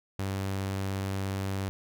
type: tone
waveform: sawtooth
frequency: 97 Hz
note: G2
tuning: 18 cents flat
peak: -26 dBFS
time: 0.19-1.69 s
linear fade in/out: 0 ms
effects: none